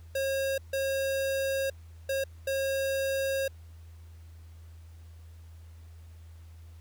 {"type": "tone bursts at uneven times", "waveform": "square", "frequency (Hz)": 541, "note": "C#5", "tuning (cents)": -42, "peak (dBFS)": -28, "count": 4, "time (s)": [[0.15, 0.58], [0.73, 1.7], [2.09, 2.24], [2.47, 3.48]], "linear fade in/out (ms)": 5, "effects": ["added 82 Hz sine -46 dBFS peak until 6.8 s", "pink hiss -64 dBFS RMS until 6.8 s"]}